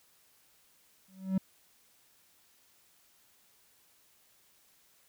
triangle tone with exponential growth, 190 Hz, F#3, 46 cents sharp, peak -21 dBFS, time 1.08-1.38 s, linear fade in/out 5 ms, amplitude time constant 64 ms, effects white hiss -66 dBFS RMS until 5.08 s

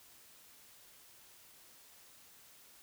silence, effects white hiss -60 dBFS RMS until 2.82 s

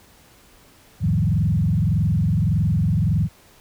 sine tone with frequency modulation, 130.6 Hz, C3, 3 cents flat, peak -16 dBFS, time 1-3.29 s, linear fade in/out 50 ms, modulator 21.7 Hz, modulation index 2.3, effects pink hiss -52 dBFS RMS until 3.6 s

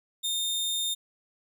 sawtooth tone, 3642 Hz, A#7, 41 cents flat, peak -24 dBFS, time 0.23-0.95 s, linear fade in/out 20 ms, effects none

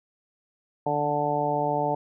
harmonic tone with a mistuned harmonic, 146.83 Hz, D3, in tune, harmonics 1 / 2 / 3 / 4 / 5 / 6, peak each -33 / -33 / -31 / -29 / -28 / -28 dBFS, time 0.86-1.95 s, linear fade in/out 5 ms, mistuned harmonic 1, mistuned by +27 cents, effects none

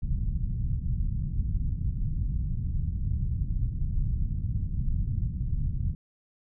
pink low-pass noise, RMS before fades -28 dBFS, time 0.02-5.95 s, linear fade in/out 10 ms, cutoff 150 Hz, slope 24 dB/octave, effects none

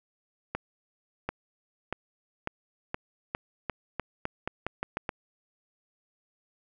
accelerating click train, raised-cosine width 0.5 ms, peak -15 dBFS, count 14, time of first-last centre 0.55-5.092 s, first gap 740 ms, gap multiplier 0.86, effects none

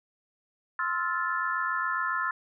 sine chord, F major seventh, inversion second, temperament just, 1047.7 / 1309.6 / 1396.9 / 1746.1 Hz, C6 / E6 / F6 / A6, +2 / -12 / 0 / -14 cents, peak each -32 dBFS, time 0.79-2.31 s, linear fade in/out 2 ms, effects none

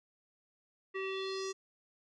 square tone with low-pass filter sweep, 383.9 Hz, G4, 36 cents flat, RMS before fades -38 dBFS, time 0.94-1.53 s, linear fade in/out 20 ms, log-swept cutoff 2200 to 6500 Hz, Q 4.4, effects none

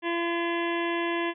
harmonic tone, 340.3 Hz, F4, 45 cents flat, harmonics 1 / 2 / 3 / 5 / 6 / 7 / 8 / 9 / 10, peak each -28 / -35 / -33 / -35 / -37 / -42 / -39 / -43 / -44 dBFS, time 0.02-1.34 s, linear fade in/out 50 ms, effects none

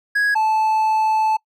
triangle tone pair in turn, 1661.2 / 872.9 Hz, G#6 / A5, 0 / -14 cents, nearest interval major seventh, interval 1114 cents, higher first, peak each -13 dBFS, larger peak neither, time 0.15-0.35 / 0.35-1.37 s, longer second, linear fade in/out 10 ms, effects noise-tail reverb RT60 0.1 s tail -24 dB re dry

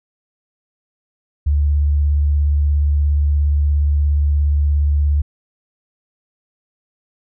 sine tone with vibrato, 72.9 Hz, D2, 12 cents flat, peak -12 dBFS, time 1.46-5.22 s, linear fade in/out 10 ms, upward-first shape sine, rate 17 Hz, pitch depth 23 cents each way, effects none

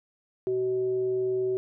sine tone with frequency modulation, 377.9 Hz, F#4, 37 cents sharp, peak -24 dBFS, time 0.47-1.57 s, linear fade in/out 0 ms, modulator 255 Hz, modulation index 0.23, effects none

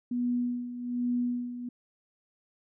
sine tone with tremolo, 244.1 Hz, B3, 20 cents flat, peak -25 dBFS, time 0.11-1.69 s, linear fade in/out 5 ms, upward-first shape sine, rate 1.2 Hz, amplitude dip 70%, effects none

